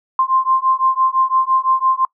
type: beating tone pair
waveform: sine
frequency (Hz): 1046.5 / 1052.4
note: C6 / C6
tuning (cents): 0 / +10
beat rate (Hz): 5.9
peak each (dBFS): -16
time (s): 0.19-2.05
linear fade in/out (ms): 2
effects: noise-tail reverb RT60 0.1 s tail -24 dB re dry